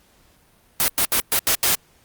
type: noise bursts at uneven times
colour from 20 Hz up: white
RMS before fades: -18 dBFS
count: 6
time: 0.8-0.88 / 0.98-1.05 / 1.12-1.2 / 1.32-1.39 / 1.47-1.55 / 1.63-1.75 s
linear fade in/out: 0 ms
effects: pink hiss -57 dBFS RMS until 2.04 s + Opus 48 kbps